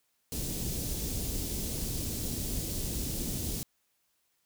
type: band-stop noise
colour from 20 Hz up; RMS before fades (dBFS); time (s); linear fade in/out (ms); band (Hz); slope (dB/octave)
pink; -34; 0.32-3.63; 0; 330 to 5300; 12
effects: white hiss -75 dBFS RMS until 4.45 s